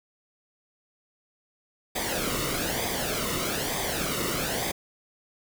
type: noise with flanger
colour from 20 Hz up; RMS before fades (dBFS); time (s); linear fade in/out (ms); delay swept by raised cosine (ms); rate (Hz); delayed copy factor
pink; -29; 1.95-4.72; 10; 0.71 to 1.24; 1.1; -0.65
effects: none